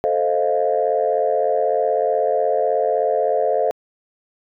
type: chord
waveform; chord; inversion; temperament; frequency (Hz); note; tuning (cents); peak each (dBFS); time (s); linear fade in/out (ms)
sine; F dominant seventh; first; equal; 440 / 523.3 / 622.3 / 698.5; A4 / C5 / Eb5 / F5; 0 / 0 / 0 / 0; -21; 0.04-3.71; 0
effects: tanh soft clip ceiling -7 dBFS